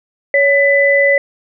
sine tone pair together, 561 / 1999.2 Hz, C#5 / B6, +21 / +21 cents, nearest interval octave + minor seventh, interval 2200 cents, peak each -11 dBFS, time 0.34-1.18 s, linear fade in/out 2 ms, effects none

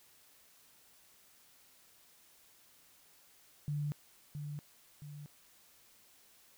sine tone with echo, 146.83 Hz, D3, in tune, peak -33 dBFS, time 3.68-3.92 s, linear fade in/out 0 ms, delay 670 ms, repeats 2, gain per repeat -6 dB, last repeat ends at 5.26 s, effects white hiss -64 dBFS RMS until 6.57 s

